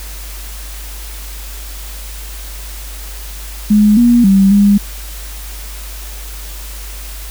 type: tone with pitch steps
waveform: sine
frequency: 209.7 / 239.2 / 194.7 / 202.5 Hz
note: G#3 / A#3 / G3 / G#3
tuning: +17 / +45 / -12 / -43 cents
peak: -5 dBFS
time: 3.7-4.78 s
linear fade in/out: 10 ms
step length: 270 ms
effects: added 50 Hz sine -26 dBFS peak until 7.3 s + white hiss -32 dBFS RMS until 7.3 s